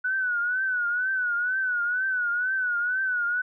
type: tone with vibrato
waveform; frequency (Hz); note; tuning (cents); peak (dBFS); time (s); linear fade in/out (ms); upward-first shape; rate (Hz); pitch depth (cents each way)
sine; 1480; F#6; 0; -23; 0.04-3.42; 10; triangle; 2.1; 100
effects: none